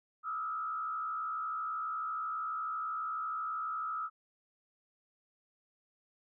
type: tone with frequency modulation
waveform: sine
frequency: 1290 Hz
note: E6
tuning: 38 cents flat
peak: -34 dBFS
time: 0.23-4.1 s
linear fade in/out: 50 ms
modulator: 66.1 Hz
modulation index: 0.9
effects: none